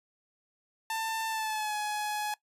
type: tone with pitch glide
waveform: sawtooth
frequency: 892 to 841.9 Hz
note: A5 to G#5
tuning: +23 to +23 cents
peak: -27 dBFS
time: 0.9-2.34 s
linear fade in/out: 2 ms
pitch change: -100 cents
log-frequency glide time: 1.28-1.75 s
effects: noise-tail reverb RT60 0.1 s tail -20 dB re dry + resampled to 32000 Hz